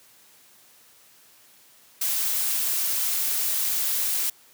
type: noise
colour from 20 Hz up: blue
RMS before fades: -25 dBFS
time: 2.01-4.3 s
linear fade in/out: 5 ms
effects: white hiss -55 dBFS RMS until 4.53 s + high-pass 100 Hz 12 dB/octave